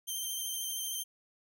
10% pulse tone with vibrato, 3136 Hz, G7, in tune, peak -27 dBFS, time 0.07-1.04 s, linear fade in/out 20 ms, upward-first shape sine, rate 13 Hz, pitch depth 19 cents each way, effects none

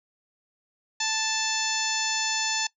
harmonic tone with a mistuned harmonic, 880 Hz, A5, in tune, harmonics 1 / 2 / 3 / 4 / 5 / 6 / 7 / 8, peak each -33 / -33 / -33 / -33 / -33 / -33 / -33 / -33 dBFS, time 1-2.67 s, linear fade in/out 5 ms, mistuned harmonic 5, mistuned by -16 cents, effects noise-tail reverb RT60 0.1 s tail -20 dB re dry

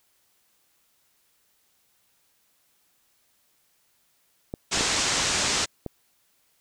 clicks, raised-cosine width 2 ms, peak -18 dBFS, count 4, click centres 4.539 / 4.774 / 4.809 / 5.863 s
white low-pass noise, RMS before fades -25 dBFS, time 4.71-5.66 s, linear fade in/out 20 ms, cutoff 7900 Hz, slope 48 dB/octave
effects white hiss -67 dBFS RMS until 6.6 s

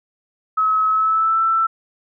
sine tone with pitch glide, 1285 to 1331.1 Hz, E6 to E6, -45 to +16 cents, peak -14 dBFS, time 0.57-1.67 s, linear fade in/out 10 ms, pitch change +61 cents, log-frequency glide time 0.88-1.42 s, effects none

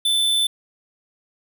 square tone with amplitude modulation, 3520 Hz, A7, in tune, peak -16 dBFS, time 0.05-0.47 s, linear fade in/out 5 ms, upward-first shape sine, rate 122 Hz, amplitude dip 30%, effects none

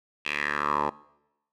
10% pulse tone with band-pass filter sweep, 73.42 Hz, D2, in tune, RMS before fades -28 dBFS, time 0.25-0.9 s, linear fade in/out 10 ms, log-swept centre 2700 to 800 Hz, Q 4, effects noise-tail reverb RT60 0.9 s tail -22 dB re dry

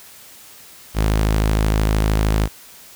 sawtooth tone, 53.1 Hz, G#1, 39 cents sharp, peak -11 dBFS, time 0.94-2.49 s, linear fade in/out 50 ms, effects white hiss -43 dBFS RMS until 2.95 s

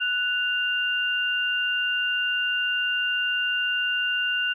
sine tone pair together, 1480 / 2794 Hz, F#6 / F7, 0 / 0 cents, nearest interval major seventh, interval 1100 cents, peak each -25 dBFS, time 0-4.54 s, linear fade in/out 20 ms, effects none

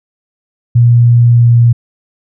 sine tone with pitch glide, 119.3 to 118.41 Hz, A#2 to A#2, +41 to +28 cents, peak -3 dBFS, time 0.75-1.73 s, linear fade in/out 10 ms, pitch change -13 cents, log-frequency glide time 1.26-1.54 s, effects none

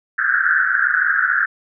pink band-pass noise, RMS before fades -17 dBFS, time 0.18-1.46 s, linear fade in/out 10 ms, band 1400 to 1700 Hz, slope 96 dB/octave, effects none

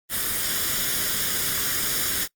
white noise with comb filter, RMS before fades -25 dBFS, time 0.09-2.28 s, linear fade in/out 50 ms, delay 0.58 ms, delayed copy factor +0.6, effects noise-tail reverb RT60 0.1 s tail -21 dB re dry + Opus 32 kbps

